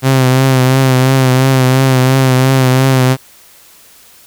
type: tone with vibrato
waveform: sawtooth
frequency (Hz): 130.81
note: C3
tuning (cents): 0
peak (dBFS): -3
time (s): 0.02-3.17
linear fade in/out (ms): 50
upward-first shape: triangle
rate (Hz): 2.9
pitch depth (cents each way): 49
effects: white hiss -42 dBFS RMS until 4.26 s